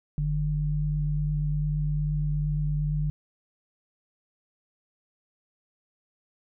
sine tone pair together, 46.99 / 149.6 Hz, F#1 / D3, +28 / +32 cents, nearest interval octave + minor sixth, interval 2004 cents, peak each -29 / -25 dBFS, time 0.18-3.1 s, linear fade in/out 0 ms, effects none

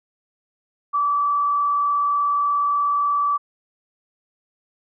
sine tone with frequency modulation, 1156 Hz, D6, 28 cents flat, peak -17 dBFS, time 0.93-3.38 s, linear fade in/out 20 ms, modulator 43.4 Hz, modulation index 0.34, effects none

